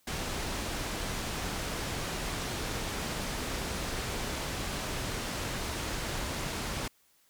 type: low-pass noise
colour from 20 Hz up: pink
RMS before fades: -35 dBFS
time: 0.07-6.88 s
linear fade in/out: 5 ms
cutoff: 9000 Hz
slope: 12 dB/octave
effects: white hiss -67 dBFS RMS until 7.29 s